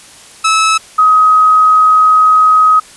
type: tone pair in turn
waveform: sawtooth / sine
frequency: 1300 / 1263 Hz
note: E6 / D#6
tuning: -24 / +26 cents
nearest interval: unison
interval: 50 cents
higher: first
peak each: -4 dBFS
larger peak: neither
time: 0.44-0.78 / 0.98-2.8 s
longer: second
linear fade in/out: 10 ms
effects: white hiss -37 dBFS RMS until 2.96 s + resampled to 24000 Hz